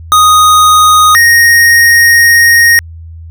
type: tone pair in turn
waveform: square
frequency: 1244.5 / 1864.6 Hz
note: D#6 / A#6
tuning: 0 / 0 cents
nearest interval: perfect fifth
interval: 700 cents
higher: second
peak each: -3 dBFS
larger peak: neither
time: 0.12-1.15 / 1.15-2.79 s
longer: second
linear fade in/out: 0 ms
effects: added 82 Hz sine -25 dBFS peak until 3.3 s